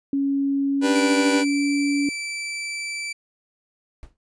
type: tone with pitch glide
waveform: sine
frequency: 277.2 to 284.3 Hz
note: C#4 to C#4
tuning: 0 to +44 cents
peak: -19 dBFS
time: 0.13-2.09 s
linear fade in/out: 2 ms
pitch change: +44 cents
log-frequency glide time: 0.68-1.64 s
type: chord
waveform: sawtooth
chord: G major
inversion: second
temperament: just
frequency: 294 / 392 / 490 Hz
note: D4 / G4 / B4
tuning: +2 / 0 / -14 cents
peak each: -20 / -24 / -19 dBFS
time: 0.81-1.45 s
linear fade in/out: 50 ms
type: tone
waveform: sawtooth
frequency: 2326 Hz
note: D7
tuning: 17 cents flat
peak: -24 dBFS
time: 0.95-3.13 s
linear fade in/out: 10 ms
type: noise with exponential decay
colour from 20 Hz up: brown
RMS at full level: -36 dBFS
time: 4.03-4.17 s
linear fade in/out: 0 ms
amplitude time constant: 29 ms
effects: resampled to 22050 Hz